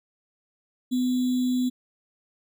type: tone with sample-and-hold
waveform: sine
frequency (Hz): 251.6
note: B3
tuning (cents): +32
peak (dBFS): -21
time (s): 0.91-1.7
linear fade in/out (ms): 20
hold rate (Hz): 3675
effects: none